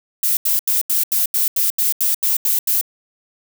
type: noise bursts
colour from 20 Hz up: violet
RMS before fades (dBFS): -17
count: 12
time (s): 0.23-2.812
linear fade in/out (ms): 2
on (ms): 140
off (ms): 82
effects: none